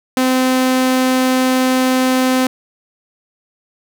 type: tone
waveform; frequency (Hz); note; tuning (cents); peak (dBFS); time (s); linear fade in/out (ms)
sawtooth; 257.6; C4; -27; -8; 0.17-2.47; 2
effects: none